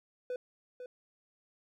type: tone with echo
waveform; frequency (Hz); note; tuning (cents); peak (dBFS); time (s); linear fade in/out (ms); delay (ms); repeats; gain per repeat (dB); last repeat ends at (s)
triangle; 498.9; B4; +17; -32; 0.3-0.36; 2; 500; 1; -8; 0.86
effects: none